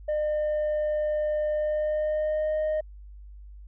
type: tone with pitch glide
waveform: sine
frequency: 605 to 617.7 Hz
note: D#5 to D#5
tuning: -49 to -13 cents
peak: -21 dBFS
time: 0.08-2.81 s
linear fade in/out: 10 ms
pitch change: +36 cents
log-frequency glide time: 1.53-2.57 s
effects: tanh soft clip ceiling -23 dBFS + added 50 Hz sine -42 dBFS peak until 3.67 s